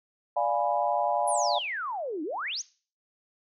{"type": "chord", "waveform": "sine", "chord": "D diminished seventh", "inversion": "none", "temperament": "equal", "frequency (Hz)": [587.3, 698.5, 830.6, 987.8], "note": ["D5", "F5", "Ab5", "Cb6"], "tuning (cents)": [0, 0, 0, 0], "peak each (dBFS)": [-29, -28, -28, -32], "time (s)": [0.36, 1.59], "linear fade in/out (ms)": 10}
{"type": "exponential two-way sweep", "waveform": "sine", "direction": "down then up", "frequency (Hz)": [11000, 288.2, 6930], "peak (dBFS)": -30, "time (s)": [1.27, 2.62], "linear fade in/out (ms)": 10, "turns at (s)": 2.23}
{"effects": ["noise-tail reverb RT60 0.4 s tail -20 dB re dry"]}